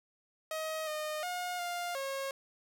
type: tone with pitch steps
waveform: sawtooth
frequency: 631 / 613 / 717 / 702 / 544 Hz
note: D#5 / D#5 / F5 / F5 / C#5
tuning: +24 / -26 / +45 / +9 / -33 cents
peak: -31 dBFS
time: 0.51-2.31 s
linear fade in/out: 2 ms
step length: 360 ms
effects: none